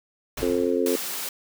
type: noise with exponential decay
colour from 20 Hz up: pink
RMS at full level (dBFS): -30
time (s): 0.37-1.11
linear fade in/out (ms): 5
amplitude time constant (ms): 160
type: harmonic tone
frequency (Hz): 88.4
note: F2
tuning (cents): +22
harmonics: 3 / 4 / 5 / 6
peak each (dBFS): -26 / -26 / -24 / -29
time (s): 0.42-0.96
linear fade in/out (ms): 5
type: high-pass noise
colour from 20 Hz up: white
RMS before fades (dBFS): -31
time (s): 0.86-1.29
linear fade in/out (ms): 2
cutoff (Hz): 210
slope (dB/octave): 24
effects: none